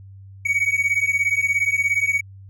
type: beating tone pair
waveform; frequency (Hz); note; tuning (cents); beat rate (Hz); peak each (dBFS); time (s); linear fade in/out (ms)
triangle; 2240 / 2257; C#7 / C#7; +18 / +31; 17; -19; 0.45-2.21; 10
effects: added 97 Hz sine -39 dBFS peak until 2.49 s